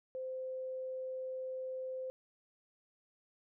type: tone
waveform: sine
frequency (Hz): 518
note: C5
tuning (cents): -17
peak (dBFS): -38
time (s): 0.15-2.1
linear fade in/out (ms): 0
effects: none